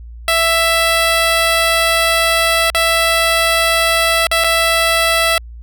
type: tone with dropouts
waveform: 10% pulse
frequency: 662 Hz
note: E5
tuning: 7 cents sharp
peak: -3 dBFS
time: 0.28-5.38 s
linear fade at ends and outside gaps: 1 ms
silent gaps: 2.701-2.747 / 4.269-4.314 / 4.439-4.443 s
effects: added 58 Hz sine -30 dBFS peak until 5.62 s